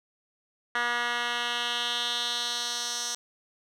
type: tone with band-pass filter sweep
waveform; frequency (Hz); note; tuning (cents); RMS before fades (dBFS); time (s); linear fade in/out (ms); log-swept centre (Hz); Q
10% pulse; 240; B3; -49; -30; 0.75-3.15; 2; 1900 to 5700; 2.4
effects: none